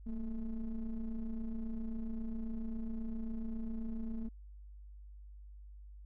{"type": "ring-modulated tone", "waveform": "triangle", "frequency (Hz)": 106.3, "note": "G#2", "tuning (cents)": 41, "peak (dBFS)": -31, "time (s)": [0.06, 4.29], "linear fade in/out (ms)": 10, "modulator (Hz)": 120, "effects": ["added 50 Hz sine -49 dBFS peak until 6.05 s"]}